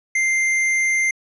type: tone with hard clipping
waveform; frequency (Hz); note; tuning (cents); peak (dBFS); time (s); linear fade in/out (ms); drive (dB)
triangle; 2093; C7; 0; -18; 0.15-1.11; 5; 13
effects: low-pass 10000 Hz 12 dB/octave